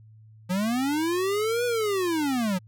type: linear two-way sweep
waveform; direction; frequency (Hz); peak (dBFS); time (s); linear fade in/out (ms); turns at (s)
square; up then down; 174.61 to 491.3 to 174.61; -24; 0.49-2.59; 20; 1.65
effects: added 109 Hz sine -48 dBFS peak until 2.67 s